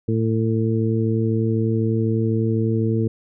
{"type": "harmonic tone", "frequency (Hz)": 112, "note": "A2", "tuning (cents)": 31, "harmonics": [1, 2, 3, 4], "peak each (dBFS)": [-20, -23, -25, -26], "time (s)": [0.08, 3.08], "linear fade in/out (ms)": 5, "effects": []}